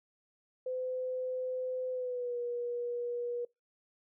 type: tone with pitch glide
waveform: sine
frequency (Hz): 510 to 481.4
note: C5 to B4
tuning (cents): -44 to -44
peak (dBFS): -33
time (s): 0.66-3.45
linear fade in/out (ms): 5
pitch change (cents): -100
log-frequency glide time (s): 1.91-2.38
effects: noise-tail reverb RT60 0.2 s tail -24 dB re dry